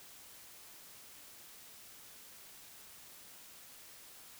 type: silence
effects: white hiss -55 dBFS RMS until 4.39 s